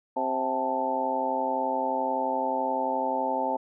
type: harmonic tone with a mistuned harmonic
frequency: 131.7 Hz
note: C3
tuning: 12 cents sharp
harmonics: 2 / 3 / 4 / 5 / 6 / 7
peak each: -34 / -38 / -32 / -33 / -33 / -28 dBFS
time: 0.16-3.57 s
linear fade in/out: 10 ms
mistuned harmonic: 7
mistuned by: -77 cents
effects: none